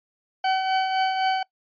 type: tone with tremolo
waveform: 40% pulse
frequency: 759 Hz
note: F#5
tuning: 44 cents sharp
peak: -18 dBFS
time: 0.44-1.43 s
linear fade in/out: 5 ms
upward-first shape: triangle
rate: 3.9 Hz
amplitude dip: 50%
effects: noise-tail reverb RT60 0.1 s tail -22 dB re dry + resampled to 11025 Hz